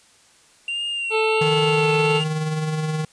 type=tone with vibrato; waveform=triangle; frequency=2762 Hz; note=F7; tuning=20 cents flat; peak=-22 dBFS; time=0.68-2.24 s; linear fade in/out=2 ms; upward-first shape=sine; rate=1.4 Hz; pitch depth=41 cents each way
type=harmonic tone; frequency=439.4 Hz; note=A4; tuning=2 cents flat; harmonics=1 / 2 / 3 / 5 / 6 / 7 / 8 / 9 / 10; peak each=-19 / -25 / -29 / -33 / -35 / -36 / -37 / -38 / -39 dBFS; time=1.1-2.22 s; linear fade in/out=50 ms
type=tone with tremolo; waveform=square; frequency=155.56 Hz; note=D#3; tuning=in tune; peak=-21 dBFS; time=1.41-3.05 s; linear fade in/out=5 ms; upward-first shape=sine; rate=19 Hz; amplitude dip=35%
effects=white hiss -54 dBFS RMS until 3.12 s + resampled to 22050 Hz